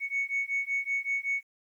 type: beating tone pair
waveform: sine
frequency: 2217 / 2222.3 Hz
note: C#7 / C#7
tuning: 0 / +4 cents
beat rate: 5.3 Hz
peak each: -30 dBFS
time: 0-1.43 s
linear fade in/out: 50 ms
effects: tanh soft clip ceiling -22 dBFS + 11-bit